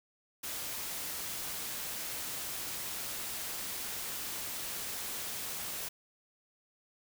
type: noise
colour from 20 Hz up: white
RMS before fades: -39 dBFS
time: 0.43-5.89 s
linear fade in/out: 10 ms
effects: none